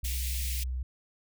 sine tone with pitch glide, 62.7 to 63.28 Hz, B1 to B1, +27 to +43 cents, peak -30 dBFS, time 0.03-0.83 s, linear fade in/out 5 ms, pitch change +16 cents, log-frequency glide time 0.23-0.51 s
white high-pass noise, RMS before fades -37 dBFS, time 0.04-0.64 s, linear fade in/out 10 ms, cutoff 2000 Hz, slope 48 dB/octave
effects none

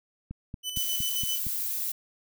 click train, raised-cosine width 5 ms, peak -24 dBFS, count 6, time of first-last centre 0.31-1.467 s, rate 4.32 Hz
sawtooth tone with tremolo, 3000 Hz, F#7, 23 cents sharp, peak -26 dBFS, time 0.63-1.4 s, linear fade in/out 50 ms, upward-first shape square, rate 7.6 Hz, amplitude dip 50%
violet noise, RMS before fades -31 dBFS, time 0.76-1.92 s, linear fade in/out 5 ms
effects none

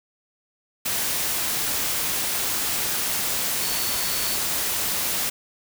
sine tone in noise, 4450 Hz, C#8, 6 cents sharp, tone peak -33 dBFS, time 3.62-4.37 s, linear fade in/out 10 ms, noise white, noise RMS -25 dBFS, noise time 0.85-5.3 s, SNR -11 dB, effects none

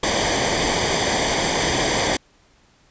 pink noise with comb filter, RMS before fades -20 dBFS, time 0.03-2.17 s, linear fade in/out 5 ms, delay 0.74 ms, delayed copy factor -0.7, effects pink hiss -57 dBFS RMS until 2.9 s + resampled to 16000 Hz

